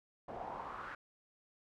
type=noise with band-pass filter sweep; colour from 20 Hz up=brown; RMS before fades=-45 dBFS; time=0.28-0.95 s; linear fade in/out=5 ms; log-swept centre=650 to 1500 Hz; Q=4; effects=none